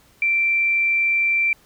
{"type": "tone", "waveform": "sine", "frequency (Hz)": 2349, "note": "D7", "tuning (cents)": 0, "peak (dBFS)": -16, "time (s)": [0.22, 1.53], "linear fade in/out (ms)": 2, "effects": ["pink hiss -55 dBFS RMS until 1.65 s"]}